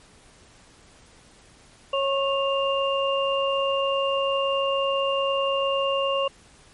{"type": "tone cluster", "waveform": "sine", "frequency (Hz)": [549, 1093, 2797], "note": ["C#5", "C#6", "F7"], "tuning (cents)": [-17, -25, 2], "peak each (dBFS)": [-23, -27, -28], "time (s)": [1.93, 6.28], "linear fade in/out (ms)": 5, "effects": ["pink hiss -53 dBFS RMS until 6.73 s", "MP3 48 kbps"]}